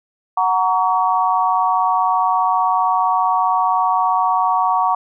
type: chord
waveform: sine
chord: F# major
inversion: none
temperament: equal with one note detuned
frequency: 740 / 932.3 / 1128.8 Hz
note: F#5 / A#5 / C#6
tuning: 0 / 0 / +31 cents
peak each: -18 dBFS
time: 0.37-4.95 s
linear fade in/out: 5 ms
effects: none